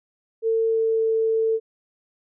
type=tone with pitch glide; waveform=sine; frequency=449.9 to 446.3 Hz; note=A4 to A4; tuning=+39 to +25 cents; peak=-18 dBFS; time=0.42-1.6 s; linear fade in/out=50 ms; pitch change=-14 cents; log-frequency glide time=0.62-1.08 s; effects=none